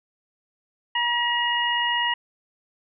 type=harmonic tone; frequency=956 Hz; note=A#5; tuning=43 cents sharp; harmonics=1 / 2 / 3; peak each=-25 / -25 / -25 dBFS; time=0.95-2.14 s; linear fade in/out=5 ms; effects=none